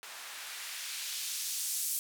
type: noise with band-pass filter sweep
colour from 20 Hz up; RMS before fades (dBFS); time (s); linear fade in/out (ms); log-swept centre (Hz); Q
blue; -38; 0.03-1.99; 0; 950 to 9200; 0.79
effects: none